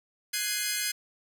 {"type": "chord", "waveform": "10% pulse", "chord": "Ab dominant seventh", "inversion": "third", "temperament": "equal with one note detuned", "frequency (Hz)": [1488.6, 1661.2, 2093, 2489], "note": ["Gb6", "Ab6", "C7", "Eb7"], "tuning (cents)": [10, 0, 0, 0], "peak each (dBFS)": [-28, -25, -23, -26], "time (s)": [0.33, 0.92], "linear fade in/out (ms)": 10, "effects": []}